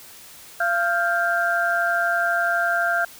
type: tone cluster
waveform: sine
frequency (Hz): 686 / 1394 / 1582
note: F5 / F6 / G6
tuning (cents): -31 / -4 / +15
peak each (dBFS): -23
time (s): 0.6-3.05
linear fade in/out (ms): 5
effects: white hiss -44 dBFS RMS until 3.19 s